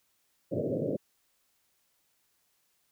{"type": "band-pass noise", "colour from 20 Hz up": "white", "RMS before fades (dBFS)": -31, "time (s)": [0.51, 0.97], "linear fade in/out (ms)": 20, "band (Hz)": [100, 610], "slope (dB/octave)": 96, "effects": ["white hiss -73 dBFS RMS until 2.91 s"]}